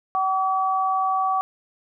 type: tone pair together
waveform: sine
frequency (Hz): 761 / 1143.4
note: F#5 / D6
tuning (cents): +48 / -47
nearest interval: perfect fifth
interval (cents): 705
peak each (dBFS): -22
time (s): 0.15-1.41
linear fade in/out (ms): 0
effects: none